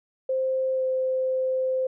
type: tone with pitch glide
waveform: sine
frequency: 523.3 to 519.1 Hz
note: C5 to C5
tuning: 0 to -14 cents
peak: -22 dBFS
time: 0.29-1.87 s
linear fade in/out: 5 ms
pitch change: -14 cents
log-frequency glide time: 0.74-0.83 s
effects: none